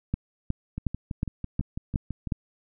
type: two click trains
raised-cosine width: 5 ms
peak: -19 / -13 dBFS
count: 10 / 7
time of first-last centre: 0.78-2.273 / 0.14-2.322 s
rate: 6.03 / 2.75 Hz
effects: none